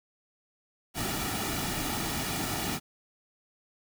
pink noise with comb filter, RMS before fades -32 dBFS, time 0.94-2.8 s, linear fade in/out 50 ms, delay 1.9 ms, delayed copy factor -0.6, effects none

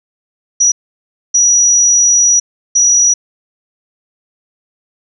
sine tone bursts at uneven times, 5830 Hz, F#8, 26 cents flat, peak -6 dBFS, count 3, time 0.6-0.72 / 1.34-2.4 / 2.75-3.14 s, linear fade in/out 10 ms, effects none

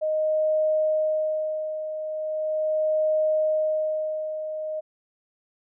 sine tone with tremolo, 621 Hz, D#5, 3 cents flat, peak -19 dBFS, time 0.01-4.81 s, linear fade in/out 20 ms, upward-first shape sine, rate 0.39 Hz, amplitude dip 65%, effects none

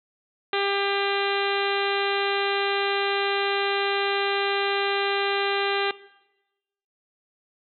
harmonic tone, 398.4 Hz, G4, 28 cents sharp, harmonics 1 / 2 / 3 / 4 / 5 / 6 / 7 / 8 / 9 / 10, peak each -26 / -29 / -31 / -32 / -33 / -34 / -34 / -35 / -36 / -36 dBFS, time 0.53-5.91 s, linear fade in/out 2 ms, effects noise-tail reverb RT60 1.0 s tail -19 dB re dry

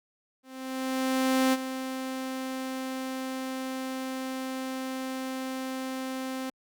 sawtooth tone with ADSR envelope, 261.6 Hz, C4, in tune, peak -17 dBFS, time 0.43-6.5 s, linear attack 1100 ms, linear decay 34 ms, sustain -11 dB, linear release 6 ms, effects Opus 48 kbps

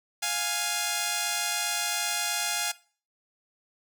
5% pulse tone pair together, 700.1 / 830.6 Hz, F5 / G#5, +4 / 0 cents, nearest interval minor third, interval 296 cents, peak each -19 / -17 dBFS, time 0.22-2.72 s, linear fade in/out 10 ms, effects noise-tail reverb RT60 0.4 s tail -19 dB re dry

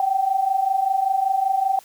sine tone pair together, 752.8 / 778 Hz, F#5 / G5, +30 / -13 cents, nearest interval minor second, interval 57 cents, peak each -23 / -19 dBFS, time 0-1.79 s, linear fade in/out 2 ms, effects white hiss -50 dBFS RMS until 1.84 s

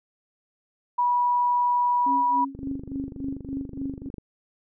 sine tone, 974 Hz, B5, 24 cents flat, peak -19 dBFS, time 0.98-2.45 s, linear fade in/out 10 ms
sine tone with tremolo, 272.9 Hz, C#4, 27 cents flat, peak -27 dBFS, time 2.06-4.09 s, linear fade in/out 5 ms, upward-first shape sine, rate 3.5 Hz, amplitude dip 90%
click train, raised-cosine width 3 ms, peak -24 dBFS, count 41, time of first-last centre 2.55-4.183 s, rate 24.5 Hz
effects none

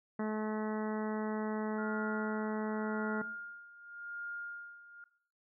harmonic tone, 215.3 Hz, A3, 37 cents flat, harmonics 1 / 2 / 3 / 4 / 5 / 6 / 7 / 8 / 9, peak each -34 / -40 / -44 / -46 / -48 / -50 / -51 / -52 / -53 dBFS, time 0.19-3.22 s, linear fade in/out 5 ms
sine tone with tremolo, 1412 Hz, F6, 19 cents sharp, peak -38 dBFS, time 1.78-5.04 s, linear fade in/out 2 ms, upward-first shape sine, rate 0.89 Hz, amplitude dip 80%
effects noise-tail reverb RT60 0.6 s tail -17 dB re dry

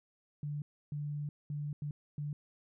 sine tone bursts at uneven times, 146.83 Hz, D3, in tune, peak -35 dBFS, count 5, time 0.43-0.62 / 0.92-1.29 / 1.5-1.73 / 1.82-1.91 / 2.18-2.33 s, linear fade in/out 2 ms, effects none

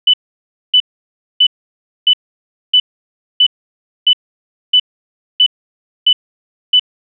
sine tone bursts, 2991 Hz, F#7, 18 cents sharp, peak -5 dBFS, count 11, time 0.07-6.796 s, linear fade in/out 5 ms, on 66 ms, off 600 ms, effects none

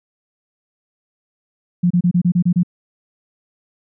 sine tone bursts, 176.4 Hz, F3, 18 cents sharp, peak -11 dBFS, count 8, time 1.83-2.633 s, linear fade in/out 10 ms, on 75 ms, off 29 ms, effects none

